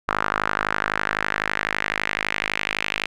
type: tone with band-pass filter sweep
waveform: sawtooth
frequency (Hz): 51.91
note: G#1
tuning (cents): 0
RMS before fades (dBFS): -25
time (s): 0.08-3.06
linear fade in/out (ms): 5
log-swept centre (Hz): 1300 to 2500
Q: 2.7
effects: none